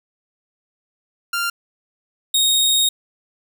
sawtooth tone pair in turn, 1391 / 3733 Hz, F6 / A#7, -7 / +2 cents, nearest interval octave + perfect fourth, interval 1709 cents, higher second, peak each -16 / -11 dBFS, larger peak second, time 1.33-1.5 / 2.34-2.89 s, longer second, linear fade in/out 5 ms, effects none

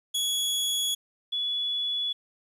sawtooth / sine tone pair in turn, 3362 / 3411 Hz, G#7 / G#7, +20 / +46 cents, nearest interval unison, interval 26 cents, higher second, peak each -22 / -26 dBFS, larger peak first, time 0.14-0.95 / 1.32-2.13 s, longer neither, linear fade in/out 10 ms, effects resampled to 32000 Hz + 10-bit

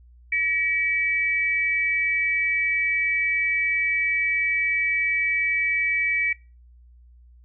sine tone pair together, 1923.1 / 2293 Hz, B6 / D7, -47 / -42 cents, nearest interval minor third, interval 305 cents, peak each -26 / -21 dBFS, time 0.32-6.33 s, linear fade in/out 5 ms, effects noise-tail reverb RT60 0.3 s tail -22 dB re dry + added 60 Hz sine -48 dBFS peak until 7.44 s

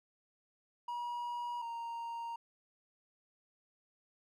triangle tone pair in turn, 960 / 930.5 Hz, B5 / A#5, -49 / -3 cents, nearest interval minor second, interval 54 cents, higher first, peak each -35 / -37 dBFS, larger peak first, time 0.88-1.62 / 1.62-2.36 s, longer neither, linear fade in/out 5 ms, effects none

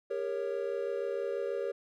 triangle chord, G diminished, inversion none, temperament equal with one note detuned, 400 / 466.2 / 554.4 Hz, G4 / Bb4 / Db5, +35 / 0 / 0 cents, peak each -34 dBFS, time 0.1-1.72 s, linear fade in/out 10 ms, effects none

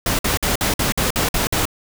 pink noise bursts, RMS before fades -19 dBFS, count 9, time 0.06-1.654 s, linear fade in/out 2 ms, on 130 ms, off 53 ms, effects none

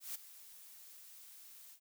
blue noise with ADSR envelope, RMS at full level -41 dBFS, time 0-1.8 s, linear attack 150 ms, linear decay 9 ms, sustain -15 dB, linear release 80 ms, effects none

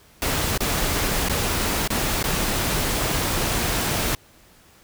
pink noise with dropouts, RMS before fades -23 dBFS, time 0.22-4.15 s, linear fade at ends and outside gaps 1 ms, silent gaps 0.577-0.605 / 1.286-1.296 / 1.876-1.903 / 2.228-2.24 s, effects pink hiss -53 dBFS RMS until 4.83 s

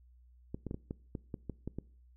clicks, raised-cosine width 3 ms, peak -25 dBFS, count 10, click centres 0.545 / 0.667 / 0.711 / 0.744 / 0.909 / 1.152 / 1.342 / 1.497 / 1.676 / 1.786 s, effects noise-tail reverb RT60 0.5 s tail -23 dB re dry + added 61 Hz sine -58 dBFS peak until 2.16 s

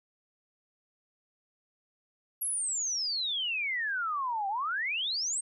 sine exponential two-way sweep, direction down then up, 11540 to 768 to 8710 Hz, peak -29 dBFS, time 2.41-5.41 s, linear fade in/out 10 ms, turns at 4.48 s, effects none

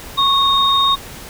sine tone pair together, 1100 / 3713 Hz, C#6 / A#7, -14 / -8 cents, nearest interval octave + major sixth, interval 2106 cents, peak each -14 dBFS, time 0.17-0.96 s, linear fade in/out 20 ms, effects pink hiss -34 dBFS RMS until 1.29 s

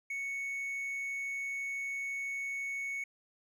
triangle tone, 2217 Hz, C#7, in tune, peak -33 dBFS, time 0.1-3.04 s, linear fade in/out 5 ms, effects none

